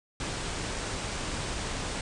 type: low-pass noise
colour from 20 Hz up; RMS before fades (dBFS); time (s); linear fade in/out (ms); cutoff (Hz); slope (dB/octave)
pink; -34; 0.2-2.01; 2; 9300; 96
effects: none